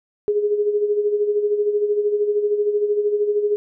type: tone with tremolo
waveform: sine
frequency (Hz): 415.3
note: G#4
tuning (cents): 0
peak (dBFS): -14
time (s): 0.28-3.56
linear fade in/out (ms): 0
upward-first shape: sine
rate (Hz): 13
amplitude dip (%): 60
effects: none